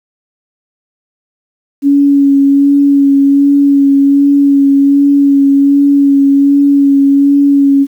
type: tone with vibrato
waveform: sine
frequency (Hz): 280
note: C#4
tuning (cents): +18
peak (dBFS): -4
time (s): 1.82-7.87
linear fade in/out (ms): 50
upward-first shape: sine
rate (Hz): 1.3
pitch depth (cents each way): 17
effects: 7-bit